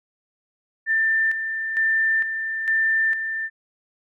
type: tone with tremolo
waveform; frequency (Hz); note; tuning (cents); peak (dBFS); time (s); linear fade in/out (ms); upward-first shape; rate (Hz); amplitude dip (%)
sine; 1786; A6; +25; -17; 0.86-3.5; 50; square; 1.1; 55
effects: none